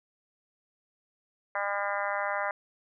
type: harmonic tone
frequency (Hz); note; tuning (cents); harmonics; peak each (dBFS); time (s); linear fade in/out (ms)
201.5; G3; +48; 3 / 4 / 5 / 6 / 7 / 8 / 9 / 10; -34 / -35 / -36 / -37 / -37 / -38 / -39 / -39; 1.55-2.51; 2
effects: none